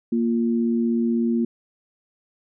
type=tone pair together; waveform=sine; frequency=233.1 / 349.3 Hz; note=A#3 / F4; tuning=0 / 0 cents; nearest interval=perfect fifth; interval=700 cents; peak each=-19 / -26 dBFS; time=0.12-1.45 s; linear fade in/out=5 ms; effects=none